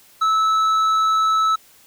triangle tone with tanh clipping, 1305 Hz, E6, 18 cents flat, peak -16 dBFS, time 0.21-1.56 s, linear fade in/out 10 ms, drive 11 dB, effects white hiss -51 dBFS RMS until 1.86 s

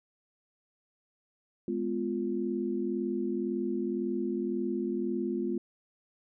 sine chord, F diminished, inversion first, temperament just, 209.5 / 251.4 / 349.2 Hz, Ab3 / Cb4 / F4, +15 / +31 / 0 cents, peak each -34 / -34 / -32 dBFS, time 1.68-5.58 s, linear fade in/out 2 ms, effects none

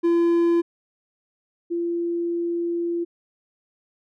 triangle / sine tone pair in turn, 340.2 / 342.1 Hz, F4 / F4, -45 / -36 cents, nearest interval unison, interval 9 cents, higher second, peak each -14 / -22 dBFS, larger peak first, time 0.03-0.62 / 1.7-3.05 s, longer second, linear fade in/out 20 ms, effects none

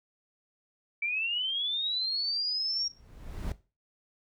sine linear sweep, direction up, 2300 to 5610 Hz, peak -28 dBFS, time 1.02-2.88 s, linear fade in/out 5 ms
brown noise with exponential growth, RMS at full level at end -32 dBFS, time 2.69-3.52 s, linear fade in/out 2 ms, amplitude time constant 180 ms
effects noise-tail reverb RT60 0.3 s tail -17 dB re dry

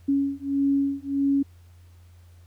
sine beating tone pair, 277.2 / 278.8 Hz, C#4 / C#4, 0 / +10 cents, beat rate 1.6 Hz, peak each -24 dBFS, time 0.08-1.43 s, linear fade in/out 10 ms, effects added 87 Hz sine -48 dBFS peak until 2.46 s + pink hiss -63 dBFS RMS until 2.46 s

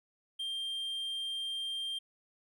triangle tone, 3180 Hz, G7, 24 cents sharp, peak -33 dBFS, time 0.39-1.99 s, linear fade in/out 10 ms, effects none

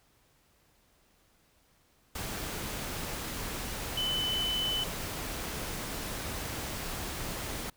sine tone in noise, 3018 Hz, F#7, 34 cents sharp, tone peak -29 dBFS, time 3.97-4.84 s, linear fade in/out 5 ms, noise pink, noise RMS -37 dBFS, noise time 2.15-7.7 s, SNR +5 dB, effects pink hiss -67 dBFS RMS until 7.76 s

